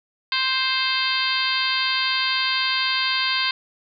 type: harmonic tone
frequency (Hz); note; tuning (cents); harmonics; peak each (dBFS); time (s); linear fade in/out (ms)
524; C5; +2; 2 / 3 / 4 / 5 / 6 / 7 / 8 / 9; -28 / -28 / -28 / -28 / -28 / -28 / -28 / -28; 0.32-3.51; 2
effects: none